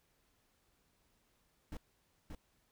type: noise with echo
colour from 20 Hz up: brown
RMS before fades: -43 dBFS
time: 1.72-1.77 s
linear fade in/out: 2 ms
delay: 580 ms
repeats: 1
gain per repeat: -3 dB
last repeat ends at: 2.35 s
effects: pink hiss -75 dBFS RMS until 2.71 s